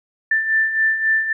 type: beating tone pair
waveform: sine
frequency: 1770 / 1773.7 Hz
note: A6 / A6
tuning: +10 / +13 cents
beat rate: 3.7 Hz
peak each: -23 / -16 dBFS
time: 0.31-1.33 s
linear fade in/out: 5 ms
effects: none